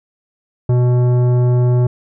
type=tone with tanh clipping; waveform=triangle; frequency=123.47 Hz; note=B2; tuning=in tune; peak=-12 dBFS; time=0.69-1.87 s; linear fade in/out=5 ms; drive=17 dB; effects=none